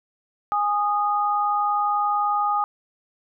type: tone pair together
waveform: sine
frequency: 825 / 1236.1 Hz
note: G#5 / D#6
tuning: -12 / -12 cents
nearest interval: perfect fifth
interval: 700 cents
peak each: -22 dBFS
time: 0.52-2.64 s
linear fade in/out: 0 ms
effects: none